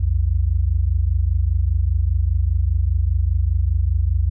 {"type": "tone pair together", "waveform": "sine", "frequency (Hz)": [60.5, 85.5], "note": ["B1", "F2"], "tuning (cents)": [-35, -36], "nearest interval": "tritone", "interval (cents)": 599, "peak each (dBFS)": -18, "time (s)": [0, 4.3], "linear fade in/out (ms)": 10, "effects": []}